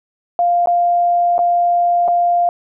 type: tone with dropouts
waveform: sine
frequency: 698.5 Hz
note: F5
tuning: in tune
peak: -11 dBFS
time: 0.39-2.49 s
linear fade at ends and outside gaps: 1 ms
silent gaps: 0.659-0.672 / 1.381-1.39 / 2.079-2.083 s
effects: none